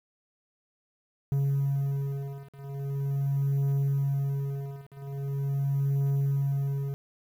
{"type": "beating tone pair", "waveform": "triangle", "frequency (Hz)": [138.59, 139.01], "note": ["C#3", "C#3"], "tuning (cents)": [0, 5], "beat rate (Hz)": 0.42, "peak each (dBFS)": -27, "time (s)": [1.32, 6.94], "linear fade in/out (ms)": 0, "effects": ["9-bit"]}